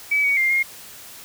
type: tone with pitch steps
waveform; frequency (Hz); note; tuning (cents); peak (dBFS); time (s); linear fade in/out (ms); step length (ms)
sine; 2290 / 2247 / 2106 / 2136; D7 / C#7 / C7 / C7; -44 / +23 / +11 / +35; -16; 0.11-0.63; 10; 130
effects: white hiss -41 dBFS RMS until 1.24 s